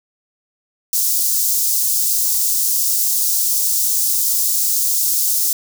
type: high-pass noise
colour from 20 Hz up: white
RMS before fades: -17 dBFS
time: 0.93-5.53 s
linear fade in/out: 2 ms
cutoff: 5300 Hz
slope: 24 dB/octave
effects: none